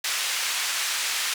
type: band-pass noise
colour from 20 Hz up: pink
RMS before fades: -27 dBFS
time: 0.04-1.34 s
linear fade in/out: 5 ms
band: 1800 to 9500 Hz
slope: 12 dB/octave
effects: none